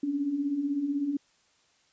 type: beating tone pair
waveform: sine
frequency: 270.4 / 286.4 Hz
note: C#4 / D4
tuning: -43 / -43 cents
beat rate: 16 Hz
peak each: -35 / -27 dBFS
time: 0.03-1.17 s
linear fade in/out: 5 ms
effects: white hiss -66 dBFS RMS until 1.92 s + resampled to 16000 Hz